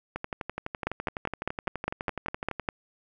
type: two click trains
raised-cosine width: 0.5 ms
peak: -12 / -17 dBFS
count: 10 / 30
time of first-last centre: 0.87-2.688 / 0.16-2.597 s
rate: 4.95 / 11.9 Hz
effects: none